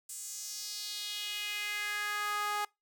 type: tone with high-pass filter sweep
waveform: sawtooth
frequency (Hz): 415.3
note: G#4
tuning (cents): 0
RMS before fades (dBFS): -37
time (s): 0.09-2.65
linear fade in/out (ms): 5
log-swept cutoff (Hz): 8200 to 960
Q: 2.7
effects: noise-tail reverb RT60 0.2 s tail -24 dB re dry